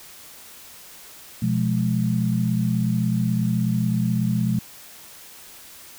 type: chord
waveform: sine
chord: F diminished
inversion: second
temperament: equal with one note detuned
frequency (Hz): 123.47 / 174.61 / 211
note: Cb3 / F3 / Ab3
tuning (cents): 0 / 0 / +28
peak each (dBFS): -23 / -24 / -23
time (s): 1.42-4.59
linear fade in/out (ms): 5
effects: white hiss -44 dBFS RMS until 5.98 s